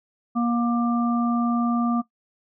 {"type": "harmonic tone", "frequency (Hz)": 237, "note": "A#3", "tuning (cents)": 29, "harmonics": [1, 3, 5], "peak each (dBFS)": [-20, -31, -28], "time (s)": [0.35, 2.02], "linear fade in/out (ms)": 20, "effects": ["noise-tail reverb RT60 0.1 s tail -17 dB re dry"]}